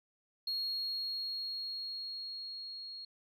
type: tone with level ramp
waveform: sine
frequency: 4292 Hz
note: C8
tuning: 43 cents sharp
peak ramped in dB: -31 to -43 dBFS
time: 0.47-3.05 s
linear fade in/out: 5 ms
effects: tanh soft clip ceiling -31 dBFS